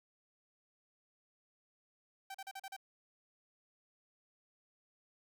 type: tone bursts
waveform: sawtooth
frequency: 776 Hz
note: G5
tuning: 18 cents flat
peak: -40 dBFS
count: 6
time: 2.3-2.765 s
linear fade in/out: 5 ms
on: 45 ms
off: 39 ms
effects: none